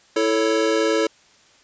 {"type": "chord", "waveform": "square", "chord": "A major", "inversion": "second", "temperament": "equal with one note detuned", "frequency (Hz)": [329.6, 440, 556.9], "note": ["E4", "A4", "C#5"], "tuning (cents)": [0, 0, 8], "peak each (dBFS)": [-23, -21, -24], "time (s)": [0.16, 1.07], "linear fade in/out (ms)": 5, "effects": ["white hiss -54 dBFS RMS until 1.63 s", "resampled to 16000 Hz"]}